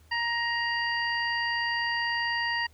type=harmonic tone; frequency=939 Hz; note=A#5; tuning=12 cents sharp; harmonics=1 / 2 / 3 / 5; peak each=-32 / -28 / -36 / -36 dBFS; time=0.11-2.67 s; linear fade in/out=10 ms; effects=added 78 Hz sine -55 dBFS peak until 2.73 s + pink hiss -63 dBFS RMS until 2.73 s